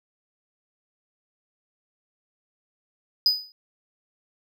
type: tone with exponential decay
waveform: triangle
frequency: 4978 Hz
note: D#8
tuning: in tune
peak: -12 dBFS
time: 3.26-3.52 s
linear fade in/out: 1 ms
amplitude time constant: 56 ms
effects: none